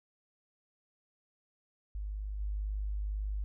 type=tone with level steps; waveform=sine; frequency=51 Hz; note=G#1; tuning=31 cents flat; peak=-35 / -32 dBFS; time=1.95-3.44 s; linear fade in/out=0 ms; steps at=2.39 s; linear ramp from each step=20 ms; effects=none